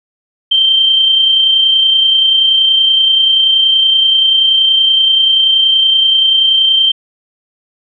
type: tone with amplitude modulation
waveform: sine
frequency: 3136 Hz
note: G7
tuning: in tune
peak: -5 dBFS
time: 0.51-6.92 s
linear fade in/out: 10 ms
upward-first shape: sine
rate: 30.5 Hz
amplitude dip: 35%
effects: none